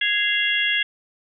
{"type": "harmonic tone with a mistuned harmonic", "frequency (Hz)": 554.4, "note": "C#5", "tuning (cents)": 0, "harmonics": [3, 4, 5, 6], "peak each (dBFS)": [-24, -24, -24, -24], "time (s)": [0.01, 0.83], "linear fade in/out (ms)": 5, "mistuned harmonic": 4, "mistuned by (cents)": -110, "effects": []}